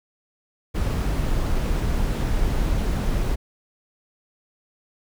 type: noise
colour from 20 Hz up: brown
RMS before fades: -22 dBFS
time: 0.74-3.36 s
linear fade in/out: 20 ms
effects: none